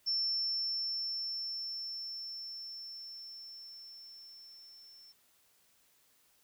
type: tone with level ramp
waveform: sine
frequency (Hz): 5380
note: E8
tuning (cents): +34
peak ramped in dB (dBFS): -29 to -54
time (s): 0.06-5.13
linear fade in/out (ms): 20
effects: white hiss -69 dBFS RMS until 6.43 s